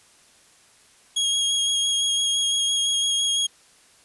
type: tone with vibrato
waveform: sawtooth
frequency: 3286 Hz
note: G#7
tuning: 19 cents flat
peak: -17 dBFS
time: 1.16-3.47 s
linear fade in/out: 10 ms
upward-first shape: square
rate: 5.9 Hz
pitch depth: 12 cents each way
effects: white hiss -55 dBFS RMS until 4.04 s + resampled to 24000 Hz